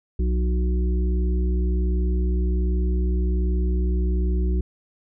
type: harmonic tone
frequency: 61.3 Hz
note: B1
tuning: 12 cents flat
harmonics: 1 / 3 / 5 / 6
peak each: -19 / -30 / -36 / -33 dBFS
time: 0.19-4.61 s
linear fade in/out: 5 ms
effects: none